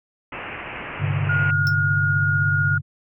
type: low-pass noise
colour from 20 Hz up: white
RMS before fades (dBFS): -33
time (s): 0.32-1.51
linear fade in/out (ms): 5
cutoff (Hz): 2800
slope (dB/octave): 96
type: chord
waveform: sine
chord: G suspended fourth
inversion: none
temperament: equal with one note detuned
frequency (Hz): 99.65 / 130.81 / 146.83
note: G2 / C3 / D3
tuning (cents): +29 / 0 / 0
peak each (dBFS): -23 / -28 / -23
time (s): 0.98-2.82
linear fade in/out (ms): 50
type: tone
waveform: sine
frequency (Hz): 1430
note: F6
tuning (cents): +41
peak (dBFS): -19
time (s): 1.29-2.78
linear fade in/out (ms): 5
type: tone with exponential decay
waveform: square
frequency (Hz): 5360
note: E8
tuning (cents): +28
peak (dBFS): -23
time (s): 1.67-1.75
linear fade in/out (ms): 0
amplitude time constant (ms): 17
effects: none